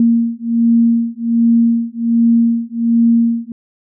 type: beating tone pair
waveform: sine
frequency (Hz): 231.5 / 232.8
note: A#3 / A#3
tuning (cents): -12 / -2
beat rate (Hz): 1.3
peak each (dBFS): -13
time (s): 0-3.52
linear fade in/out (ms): 2
effects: none